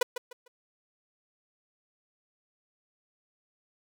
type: tone with echo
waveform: sawtooth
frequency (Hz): 491.7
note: B4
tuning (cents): -8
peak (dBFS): -17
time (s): 0.01-0.03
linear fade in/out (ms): 5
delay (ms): 150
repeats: 3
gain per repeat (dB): -11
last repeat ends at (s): 0.48
effects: none